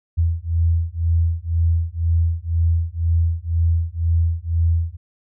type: beating tone pair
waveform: sine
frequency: 82.41 / 84.41 Hz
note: E2 / E2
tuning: 0 / +42 cents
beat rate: 2 Hz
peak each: -19 dBFS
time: 0.17-4.97 s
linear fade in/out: 20 ms
effects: none